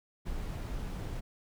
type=noise; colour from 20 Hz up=brown; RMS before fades=-37 dBFS; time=0.25-1.21 s; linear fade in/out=20 ms; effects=none